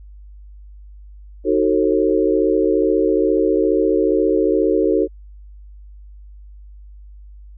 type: chord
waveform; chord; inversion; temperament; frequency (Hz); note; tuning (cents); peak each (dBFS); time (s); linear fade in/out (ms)
sine; D# diminished seventh; none; just; 311.1 / 373.4 / 448 / 537.6; D#4 / F#4 / A4 / C5; 0 / +16 / +31 / +47; -19 / -18 / -18 / -22; 1.44-5.08; 50
effects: added 50 Hz sine -37 dBFS peak until 7.57 s